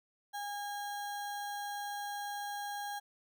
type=tone with sample-and-hold; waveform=sine; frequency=816 Hz; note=G#5; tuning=31 cents flat; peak=-37 dBFS; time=0.33-3 s; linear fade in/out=20 ms; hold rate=2450 Hz; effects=none